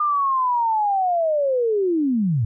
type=linear sweep; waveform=sine; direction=down; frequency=1215 to 101.9 Hz; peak=-17 dBFS; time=0-2.45 s; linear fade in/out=5 ms; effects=none